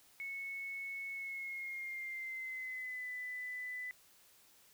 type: tone with pitch glide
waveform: sine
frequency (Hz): 2203 to 1997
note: C#7 to B6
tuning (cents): -11 to +19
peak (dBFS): -40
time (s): 0.2-3.91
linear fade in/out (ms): 0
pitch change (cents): -170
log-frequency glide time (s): 1.13-3.08
effects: white hiss -65 dBFS RMS until 4.73 s